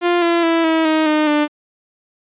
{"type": "tone with pitch steps", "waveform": "sawtooth", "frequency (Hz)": [349.2, 340, 331.1, 322.4, 314, 305.8, 297.7], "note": ["F4", "F4", "E4", "E4", "D#4", "D#4", "D4"], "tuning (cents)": [0, -46, 8, -38, 16, -30, 24], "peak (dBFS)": -9, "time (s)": [0.01, 1.48], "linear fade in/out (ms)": 50, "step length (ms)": 210, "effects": ["resampled to 8000 Hz"]}